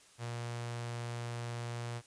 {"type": "tone with notch filter", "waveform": "sawtooth", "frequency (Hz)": 118.4, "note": "A#2", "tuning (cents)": 27, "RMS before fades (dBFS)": -40, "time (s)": [0.18, 2.02], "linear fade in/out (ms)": 50, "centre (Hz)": 270, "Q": 1.3, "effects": ["white hiss -61 dBFS RMS until 2.06 s", "resampled to 22050 Hz"]}